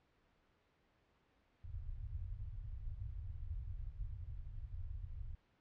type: low-pass noise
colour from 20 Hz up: pink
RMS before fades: -45 dBFS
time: 1.64-5.35 s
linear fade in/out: 5 ms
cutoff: 110 Hz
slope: 48 dB/octave
effects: pink hiss -75 dBFS RMS until 5.6 s + low-pass 3000 Hz 12 dB/octave